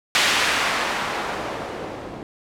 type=noise with low-pass filter sweep; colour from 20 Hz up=blue; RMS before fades=-24 dBFS; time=0.15-2.23 s; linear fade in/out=0 ms; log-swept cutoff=2900 to 370 Hz; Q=0.75; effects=none